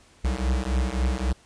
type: beating tone pair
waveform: square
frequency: 61.74 / 65.44 Hz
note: B1 / C2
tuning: 0 / +1 cents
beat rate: 3.7 Hz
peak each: -26 dBFS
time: 0.24-1.33 s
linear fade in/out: 10 ms
effects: pink hiss -56 dBFS RMS until 1.45 s + resampled to 22050 Hz